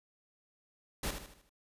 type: noise with echo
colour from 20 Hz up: pink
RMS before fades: -35 dBFS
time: 1.03-1.11 s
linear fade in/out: 5 ms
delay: 77 ms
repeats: 5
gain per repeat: -7 dB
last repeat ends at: 1.495 s
effects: resampled to 32000 Hz